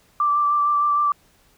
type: tone with vibrato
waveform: sine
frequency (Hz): 1172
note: D6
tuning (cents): -4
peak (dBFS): -16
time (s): 0.2-1.12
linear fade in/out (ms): 2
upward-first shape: triangle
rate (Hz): 6.5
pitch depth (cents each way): 20
effects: pink hiss -58 dBFS RMS until 1.57 s